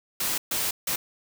white noise bursts at uneven times, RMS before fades -27 dBFS, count 3, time 0.2-0.38 / 0.51-0.71 / 0.87-0.96 s, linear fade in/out 5 ms, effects none

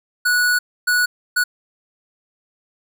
square tone bursts at uneven times, 1469 Hz, F#6, 13 cents flat, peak -15 dBFS, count 3, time 0.25-0.59 / 0.87-1.06 / 1.36-1.44 s, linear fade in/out 10 ms, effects none

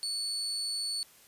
35% pulse tone, 4446 Hz, C#8, 4 cents sharp, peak -30 dBFS, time 0.03-1.03 s, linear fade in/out 0 ms, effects white hiss -58 dBFS RMS until 1.27 s + resampled to 32000 Hz

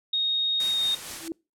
sine tone with pitch glide, 3729 to 3701 Hz, A#7 to A#7, 0 to -13 cents, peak -22 dBFS, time 0.13-0.95 s, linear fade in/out 5 ms, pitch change -13 cents, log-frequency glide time 0.71-0.8 s
white noise with tremolo, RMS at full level -35 dBFS, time 0.6-1.28 s, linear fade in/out 2 ms, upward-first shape sine, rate 4.4 Hz, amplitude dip 35%
sine tone with exponential growth, 328.5 Hz, E4, 6 cents flat, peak -26 dBFS, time 1.11-1.32 s, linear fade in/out 1 ms, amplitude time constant 44 ms
effects noise-tail reverb RT60 0.3 s tail -26 dB re dry + low-pass 11000 Hz 12 dB/octave

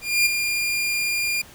sawtooth tone with ADSR envelope, 2406 Hz, D7, 41 cents sharp, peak -11 dBFS, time 0.01-1.42 s, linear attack 250 ms, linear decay 12 ms, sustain -7 dB, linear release 9 ms, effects pink hiss -46 dBFS RMS until 1.54 s

